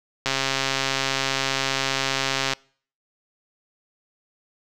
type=click train; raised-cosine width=0.2 ms; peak=-5 dBFS; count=308; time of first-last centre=0.26-2.534 s; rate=135 Hz; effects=noise-tail reverb RT60 0.5 s tail -26 dB re dry